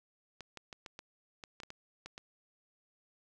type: clicks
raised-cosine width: 0.2 ms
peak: -28 dBFS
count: 11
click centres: 0.407 / 0.573 / 0.728 / 0.862 / 0.991 / 1.438 / 1.602 / 1.634 / 1.704 / 2.06 / 2.179 s
effects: none